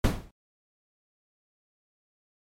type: noise with exponential decay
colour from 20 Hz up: brown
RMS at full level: -17 dBFS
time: 0.04-0.31 s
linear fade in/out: 5 ms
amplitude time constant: 57 ms
effects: MP3 64 kbps